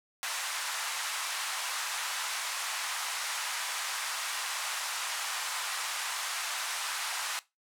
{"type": "band-pass noise", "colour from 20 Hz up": "pink", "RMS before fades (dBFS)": -35, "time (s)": [0.23, 7.39], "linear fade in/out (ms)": 0, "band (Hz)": [900, 11000], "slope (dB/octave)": 24, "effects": ["noise-tail reverb RT60 0.2 s tail -18 dB re dry"]}